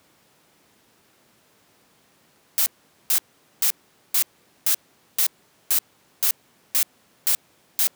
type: noise bursts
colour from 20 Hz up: blue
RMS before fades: -19 dBFS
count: 11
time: 2.58-7.871 s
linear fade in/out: 0 ms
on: 81 ms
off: 440 ms
effects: pink hiss -59 dBFS RMS until 7.95 s + high-pass 150 Hz 12 dB/octave